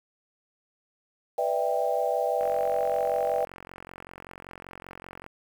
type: chord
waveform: sine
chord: E minor seventh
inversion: second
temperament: just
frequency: 494.4 / 593.3 / 659.3 / 791.1 Hz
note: B4 / D5 / E5 / G5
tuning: +2 / +18 / 0 / +16 cents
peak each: -29 dBFS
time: 1.38-3.45 s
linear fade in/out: 5 ms
type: click train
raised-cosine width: 0.5 ms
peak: -26 dBFS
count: 130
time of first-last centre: 2.41-5.264 s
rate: 45.2 Hz
effects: 8-bit